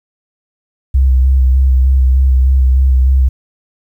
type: tone with vibrato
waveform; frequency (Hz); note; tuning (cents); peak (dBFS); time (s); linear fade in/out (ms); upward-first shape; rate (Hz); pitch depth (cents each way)
sine; 65.2; C2; -5; -6; 0.94-3.29; 10; square; 3.3; 25
effects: 8-bit